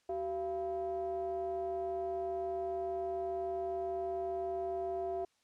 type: ring-modulated tone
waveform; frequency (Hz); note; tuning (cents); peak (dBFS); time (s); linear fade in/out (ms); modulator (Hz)
triangle; 152.5; D#3; -34; -29; 0.09-5.25; 5; 533
effects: white hiss -74 dBFS RMS until 5.43 s + low-pass 7000 Hz 12 dB/octave